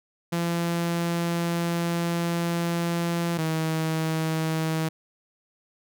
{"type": "tone pair in turn", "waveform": "sawtooth", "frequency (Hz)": [170.3, 159.83], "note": ["F3", "D#3"], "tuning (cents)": [-43, 47], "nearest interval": "minor second", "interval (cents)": 110, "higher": "first", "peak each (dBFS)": -20, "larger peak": "neither", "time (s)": [[0.32, 3.38], [3.38, 4.89]], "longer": "first", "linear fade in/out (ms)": 10, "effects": []}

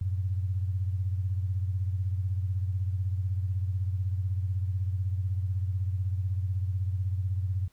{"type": "beating tone pair", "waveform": "sine", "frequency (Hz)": [92.5, 108.5], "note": ["F#2", "A2"], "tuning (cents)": [0, -24], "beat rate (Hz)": 16, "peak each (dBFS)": [-27, -35], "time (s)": [0.01, 7.68], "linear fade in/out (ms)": 5, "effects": ["pink hiss -67 dBFS RMS until 7.72 s"]}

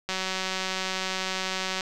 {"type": "click train", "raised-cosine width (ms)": 0.2, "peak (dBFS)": -12, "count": 324, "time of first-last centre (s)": [0.09, 1.808], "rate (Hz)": 188, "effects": []}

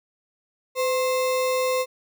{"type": "tone with sample-and-hold", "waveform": "sine", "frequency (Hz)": 510, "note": "C5", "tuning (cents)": -44, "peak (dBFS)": -20, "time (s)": [0.75, 1.86], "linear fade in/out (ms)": 50, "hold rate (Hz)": 1575, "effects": []}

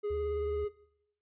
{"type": "tone with vibrato", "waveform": "triangle", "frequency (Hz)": 415.3, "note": "G#4", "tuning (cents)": 0, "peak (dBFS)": -29, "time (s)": [0.03, 0.69], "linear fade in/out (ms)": 20, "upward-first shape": "sine", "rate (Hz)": 18, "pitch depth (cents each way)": 17}
{"type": "tone", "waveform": "sine", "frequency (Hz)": 75.5, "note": "D2", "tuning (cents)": 48, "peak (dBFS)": -38, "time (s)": [0.1, 0.65], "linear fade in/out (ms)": 10}
{"effects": ["noise-tail reverb RT60 0.8 s tail -19 dB re dry", "resampled to 8000 Hz"]}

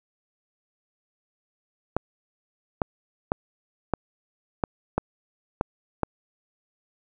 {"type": "clicks", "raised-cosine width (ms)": 1, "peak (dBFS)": -8, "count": 8, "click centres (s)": [1.966, 2.818, 3.319, 3.937, 4.638, 4.98, 5.611, 6.033], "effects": []}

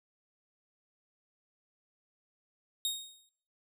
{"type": "tone with exponential decay", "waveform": "sawtooth", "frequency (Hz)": 3729, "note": "A#7", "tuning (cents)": 0, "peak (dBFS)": -25, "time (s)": [2.85, 3.29], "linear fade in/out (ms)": 1, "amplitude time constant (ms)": 94, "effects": ["noise-tail reverb RT60 0.7 s tail -22 dB re dry"]}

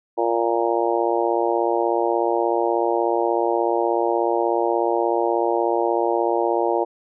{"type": "harmonic tone", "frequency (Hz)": 116.54, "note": "A#2", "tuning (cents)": 0, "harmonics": [3, 4, 5, 6, 7, 8], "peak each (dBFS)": [-23, -24, -25, -26, -26, -27], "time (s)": [0.17, 6.85], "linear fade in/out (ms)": 20, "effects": []}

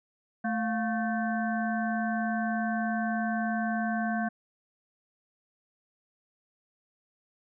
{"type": "harmonic tone with a mistuned harmonic", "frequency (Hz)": 220, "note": "A3", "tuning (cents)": 0, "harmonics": [1, 3, 5, 7, 8], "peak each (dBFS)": [-29, -32, -42, -35, -43], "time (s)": [0.44, 4.29], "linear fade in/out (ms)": 10, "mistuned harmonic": 3, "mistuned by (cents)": 110, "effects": []}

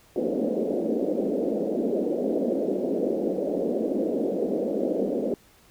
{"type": "band-pass noise", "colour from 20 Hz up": "white", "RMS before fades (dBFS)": -26, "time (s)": [0.16, 5.34], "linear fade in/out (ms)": 2, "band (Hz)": [200, 570], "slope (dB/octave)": 48, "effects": ["pink hiss -57 dBFS RMS until 5.7 s"]}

